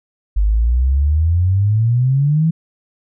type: exponential sweep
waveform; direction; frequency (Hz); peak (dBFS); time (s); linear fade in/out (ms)
sine; up; 49 to 165.8; -11; 0.36-2.51; 10
effects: none